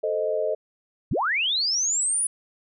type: chord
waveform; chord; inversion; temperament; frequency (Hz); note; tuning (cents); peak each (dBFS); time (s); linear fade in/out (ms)
sine; A diminished; none; equal; 440 / 523.3 / 622.3; A4 / C5 / Eb5; 0 / 0 / 0; -27 / -29 / -25; 0.03-0.55; 10
type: linear sweep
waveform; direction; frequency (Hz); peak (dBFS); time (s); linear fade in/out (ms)
sine; up; 55 to 10000; -21; 1.11-2.27; 5
effects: none